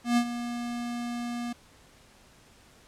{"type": "tone with ADSR envelope", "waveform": "square", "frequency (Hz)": 239.2, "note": "A#3", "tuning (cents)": 45, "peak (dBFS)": -20, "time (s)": [0.04, 1.53], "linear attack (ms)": 130, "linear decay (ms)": 71, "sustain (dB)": -12, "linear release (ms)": 8, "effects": ["pink hiss -57 dBFS RMS until 2.87 s", "low-pass 10000 Hz 12 dB/octave"]}